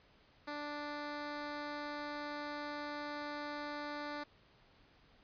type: tone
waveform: 10% pulse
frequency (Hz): 293.7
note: D4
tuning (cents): 0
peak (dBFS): -32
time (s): 0.47-4.24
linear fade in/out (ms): 10
effects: pink hiss -66 dBFS RMS until 5.23 s + resampled to 11025 Hz